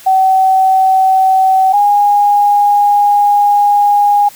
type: tone pair in turn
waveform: sine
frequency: 761 / 819.7 Hz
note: F#5 / G#5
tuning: +48 / -23 cents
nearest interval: minor second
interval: 129 cents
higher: second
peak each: -6 dBFS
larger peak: neither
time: 0.06-1.73 / 1.73-4.29 s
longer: second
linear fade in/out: 10 ms
effects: white hiss -37 dBFS RMS until 4.35 s